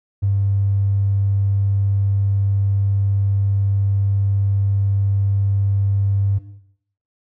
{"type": "tone", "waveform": "triangle", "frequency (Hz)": 99.2, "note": "G2", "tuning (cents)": 21, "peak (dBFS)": -11, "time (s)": [0.22, 6.39], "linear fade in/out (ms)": 20, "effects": ["noise-tail reverb RT60 0.7 s tail -17 dB re dry", "tanh soft clip ceiling -12 dBFS"]}